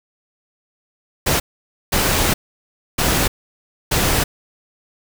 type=noise bursts at uneven times; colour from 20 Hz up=pink; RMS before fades=-17 dBFS; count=4; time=1.26-1.4 / 1.92-2.34 / 2.98-3.28 / 3.91-4.24 s; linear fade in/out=10 ms; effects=none